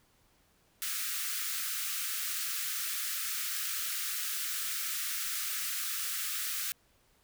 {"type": "high-pass noise", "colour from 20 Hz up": "white", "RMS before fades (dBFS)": -35, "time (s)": [0.82, 6.72], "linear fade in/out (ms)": 0, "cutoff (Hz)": 1200, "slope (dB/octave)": 96, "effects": ["pink hiss -68 dBFS RMS until 7.23 s"]}